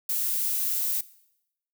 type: noise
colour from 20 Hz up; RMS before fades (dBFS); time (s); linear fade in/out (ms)
violet; -27; 0.09-1.01; 5
effects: noise-tail reverb RT60 0.8 s tail -19 dB re dry